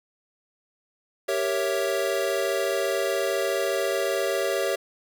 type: chord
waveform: square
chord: G diminished seventh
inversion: none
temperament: equal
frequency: 392 / 466.2 / 554.4 / 659.3 Hz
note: G4 / Bb4 / Db5 / Fb5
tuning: 0 / 0 / 0 / 0 cents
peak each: -29 / -32 / -28 / -31 dBFS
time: 1.28-4.76 s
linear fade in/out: 10 ms
effects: none